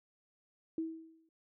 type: tone with exponential decay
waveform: sine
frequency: 323.8 Hz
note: E4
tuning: 31 cents flat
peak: -31 dBFS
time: 0.78-1.29 s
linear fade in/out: 2 ms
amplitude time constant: 110 ms
effects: none